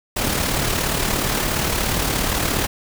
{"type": "noise with amplitude modulation", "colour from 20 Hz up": "pink", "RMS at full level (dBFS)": -19, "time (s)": [0.16, 2.67], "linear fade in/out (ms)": 10, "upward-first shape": "sine", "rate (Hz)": 37.1, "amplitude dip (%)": 45, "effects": []}